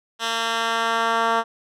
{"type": "tone with band-pass filter sweep", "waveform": "10% pulse", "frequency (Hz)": 228.4, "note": "A#3", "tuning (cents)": -35, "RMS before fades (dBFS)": -22, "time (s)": [0.19, 1.44], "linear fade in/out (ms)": 50, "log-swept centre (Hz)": [3200, 1100], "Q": 0.9, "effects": []}